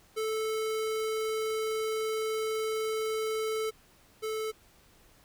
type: tone pair in turn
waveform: square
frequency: 438.1 / 436.6 Hz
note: A4 / A4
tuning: -7 / -13 cents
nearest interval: unison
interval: 6 cents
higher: first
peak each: -30 / -32 dBFS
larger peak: first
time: 0.16-3.71 / 4.22-4.52 s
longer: first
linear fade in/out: 20 ms
effects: pink hiss -61 dBFS RMS until 5.24 s